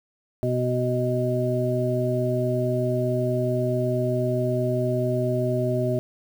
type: harmonic tone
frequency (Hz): 124.6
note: B2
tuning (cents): +16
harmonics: 1 / 2 / 3 / 5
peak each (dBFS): -25 / -29 / -27 / -26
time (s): 0.43-5.99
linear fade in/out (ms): 0
effects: 8-bit